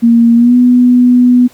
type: tone with pitch glide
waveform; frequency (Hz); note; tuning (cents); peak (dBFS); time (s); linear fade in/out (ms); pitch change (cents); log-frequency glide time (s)
sine; 233.1 to 247; A#3 to B3; 0 to 0; -3; 0.02-1.48; 20; +100; 0.35-0.55
effects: pink hiss -43 dBFS RMS until 1.53 s + high-pass 80 Hz 12 dB/octave